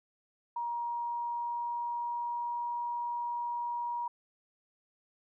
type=tone with pitch glide; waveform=sine; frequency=947 to 954.1 Hz; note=A#5 to A#5; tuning=+27 to +40 cents; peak=-32 dBFS; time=0.56-4.08 s; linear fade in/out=5 ms; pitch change=+13 cents; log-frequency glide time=0.83-2.77 s; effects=none